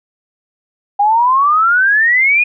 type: exponential sweep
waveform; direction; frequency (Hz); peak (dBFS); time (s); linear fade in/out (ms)
sine; up; 800 to 2489; -8; 0.99-2.44; 10
effects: none